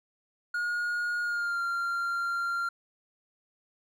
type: tone with pitch glide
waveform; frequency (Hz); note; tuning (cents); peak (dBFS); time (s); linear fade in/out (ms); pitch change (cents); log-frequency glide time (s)
triangle; 1435 to 1385.3; F6 to F6; +47 to -14; -26; 0.54-2.69; 5; -61; 1.22-1.61
effects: none